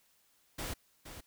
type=noise with echo; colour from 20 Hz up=pink; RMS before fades=-39 dBFS; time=0.58-0.74 s; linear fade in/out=10 ms; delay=470 ms; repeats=1; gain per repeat=-9 dB; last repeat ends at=1.21 s; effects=white hiss -70 dBFS RMS until 1.26 s